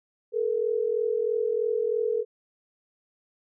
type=tone pair together; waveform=sine; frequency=431.6 / 474.7 Hz; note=A4 / A#4; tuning=-33 / +31 cents; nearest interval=major second; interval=164 cents; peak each=-26 dBFS; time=0.32-2.25 s; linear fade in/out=50 ms; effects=none